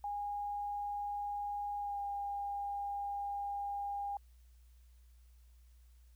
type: tone with pitch glide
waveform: sine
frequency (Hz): 818 to 807.7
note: G#5 to G#5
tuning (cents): -26 to -48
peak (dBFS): -36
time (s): 0.04-4.17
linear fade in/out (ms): 2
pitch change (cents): -22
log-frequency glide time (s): 1.79-1.99
effects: added 60 Hz sine -58 dBFS peak until 6.15 s + white hiss -75 dBFS RMS until 6.15 s